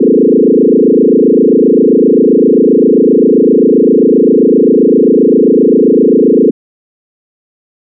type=tone with frequency modulation; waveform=sine; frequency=350 Hz; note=F4; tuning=4 cents sharp; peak=-3 dBFS; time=0-6.51 s; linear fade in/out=10 ms; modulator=27.6 Hz; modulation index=4.5; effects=none